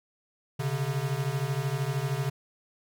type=beating tone pair; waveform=square; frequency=130.81 / 143.81 Hz; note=C3 / D3; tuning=0 / -36 cents; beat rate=13 Hz; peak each=-31 dBFS; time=0.59-2.3 s; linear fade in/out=10 ms; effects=none